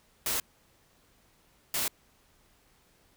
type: noise bursts at uneven times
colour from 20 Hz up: white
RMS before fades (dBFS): -30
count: 2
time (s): 0.26-0.4 / 1.74-1.88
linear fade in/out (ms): 2
effects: pink hiss -65 dBFS RMS until 3.16 s